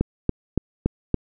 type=click train; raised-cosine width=3 ms; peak=-6 dBFS; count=5; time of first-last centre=0.01-1.143 s; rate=3.53 Hz; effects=none